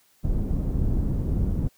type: low-pass noise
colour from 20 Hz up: pink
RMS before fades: -24 dBFS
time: 0.23-1.69 s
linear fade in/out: 20 ms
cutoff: 210 Hz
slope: 12 dB/octave
effects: white hiss -62 dBFS RMS until 1.77 s